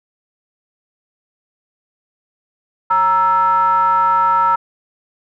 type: ring-modulated tone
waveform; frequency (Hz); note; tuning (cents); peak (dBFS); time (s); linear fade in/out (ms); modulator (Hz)
triangle; 196; G3; 0; -6; 2.9-4.56; 10; 1130
effects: none